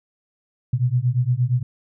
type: beating tone pair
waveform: sine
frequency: 120 / 128.6 Hz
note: B2 / C3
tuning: -49 / -30 cents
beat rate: 8.6 Hz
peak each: -20 dBFS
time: 0.73-1.63 s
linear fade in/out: 5 ms
effects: none